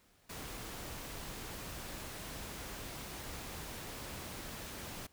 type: noise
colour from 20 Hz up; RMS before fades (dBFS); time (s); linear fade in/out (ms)
pink; -45; 0.29-5.07; 10
effects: pink hiss -68 dBFS RMS until 5.12 s